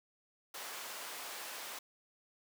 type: high-pass noise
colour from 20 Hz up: pink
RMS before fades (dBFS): -45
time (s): 0.54-1.79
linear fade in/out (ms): 5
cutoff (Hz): 680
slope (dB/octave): 12
effects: none